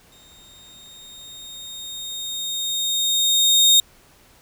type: tone with exponential growth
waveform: 30% pulse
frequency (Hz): 3700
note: A#7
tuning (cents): -14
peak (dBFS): -8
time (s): 0.12-3.8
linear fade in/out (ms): 2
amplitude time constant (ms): 800
effects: pink hiss -53 dBFS RMS until 4.41 s